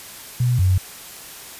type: tone pair in turn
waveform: sine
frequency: 123.47 / 92.5 Hz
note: B2 / F#2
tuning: 0 / 0 cents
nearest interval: perfect fourth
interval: 500 cents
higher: first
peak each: -15 / -13 dBFS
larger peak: second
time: 0.4-0.59 / 0.59-0.78 s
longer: neither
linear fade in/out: 5 ms
effects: white hiss -38 dBFS RMS until 1.59 s + resampled to 32000 Hz